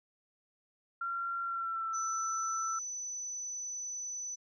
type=tone with pitch glide; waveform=sine; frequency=1374 to 1331.8 Hz; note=F6 to E6; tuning=-29 to +17 cents; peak=-33 dBFS; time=1.01-2.79 s; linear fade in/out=5 ms; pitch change=-54 cents; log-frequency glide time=1.44-1.88 s
type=tone; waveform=sine; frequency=5990 Hz; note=F#8; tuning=20 cents sharp; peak=-37 dBFS; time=1.93-4.36 s; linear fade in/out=20 ms
effects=none